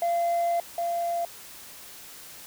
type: tone pair in turn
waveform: sine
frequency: 687 / 687 Hz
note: F5 / F5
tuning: -29 / -29 cents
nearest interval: unison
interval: 0 cents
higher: neither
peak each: -20 / -24 dBFS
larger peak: first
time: 0.02-0.6 / 0.78-1.25 s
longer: first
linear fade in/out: 2 ms
effects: tanh soft clip ceiling -21 dBFS + white hiss -45 dBFS RMS until 2.46 s